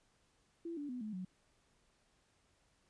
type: tone with pitch steps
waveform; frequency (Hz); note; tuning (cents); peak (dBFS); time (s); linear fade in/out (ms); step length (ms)
sine; 336.4 / 289.5 / 249.1 / 214.4 / 184.49; E4 / D4 / B3 / A3 / F#3; +35 / -25 / +15 / -45 / -5; -40; 0.65-1.25; 5; 120
effects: pink hiss -74 dBFS RMS until 2.89 s + resampled to 22050 Hz